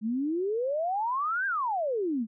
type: exponential two-way sweep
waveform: sine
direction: up then down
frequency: 207.7 to 1627 to 207.7 Hz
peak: -26 dBFS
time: 0.01-2.27 s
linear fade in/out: 50 ms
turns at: 1.46 s
effects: none